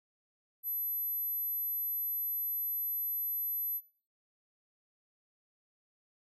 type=tone; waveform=sine; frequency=12000 Hz; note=F#9; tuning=23 cents sharp; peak=-32 dBFS; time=0.63-3.81 s; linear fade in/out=50 ms; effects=noise-tail reverb RT60 0.5 s tail -24 dB re dry